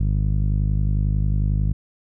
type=tone with low-pass filter; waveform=sawtooth; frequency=51.1 Hz; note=G#1; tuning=27 cents flat; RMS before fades=-20 dBFS; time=0-1.73 s; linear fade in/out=5 ms; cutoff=150 Hz; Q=1.7; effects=none